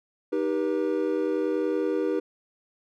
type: chord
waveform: triangle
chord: Eb augmented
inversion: none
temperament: equal with one note detuned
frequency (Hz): 311.1 / 392 / 482.6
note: Eb4 / G4 / B4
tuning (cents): 0 / 0 / -40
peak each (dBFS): -26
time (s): 0.32-2.2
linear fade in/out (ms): 10
effects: none